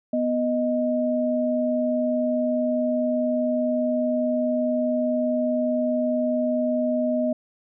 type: tone pair together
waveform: sine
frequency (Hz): 246.9 / 622.1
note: B3 / D#5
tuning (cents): 0 / 0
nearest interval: octave + major third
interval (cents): 1600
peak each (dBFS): -23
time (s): 0.13-7.33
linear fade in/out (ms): 5
effects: none